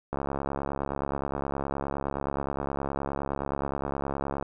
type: click train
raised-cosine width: 1 ms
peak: -16 dBFS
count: 300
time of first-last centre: 0.13-4.426 s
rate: 69.6 Hz
effects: none